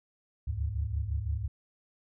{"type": "tone cluster", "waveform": "sine", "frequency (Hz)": [70.5, 76.4, 104.1], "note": ["C#2", "D#2", "G#2"], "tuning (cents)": [30, -31, 5], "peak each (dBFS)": [-33, -34, -34], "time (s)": [0.47, 1.48], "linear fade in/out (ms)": 10, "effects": []}